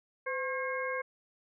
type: harmonic tone with a mistuned harmonic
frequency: 538 Hz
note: C5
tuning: 48 cents sharp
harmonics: 1 / 2 / 3 / 4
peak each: -35 / -38 / -38 / -39 dBFS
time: 0.26-1.02 s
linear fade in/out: 10 ms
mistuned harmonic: 1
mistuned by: -84 cents
effects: none